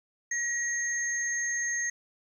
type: tone pair together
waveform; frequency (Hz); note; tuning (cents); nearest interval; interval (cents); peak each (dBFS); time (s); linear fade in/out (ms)
sine; 1901 / 6418; A#6 / G8; +33 / +40; octave + major sixth; 2107; -30 / -31; 0.31-1.9; 5
effects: 10-bit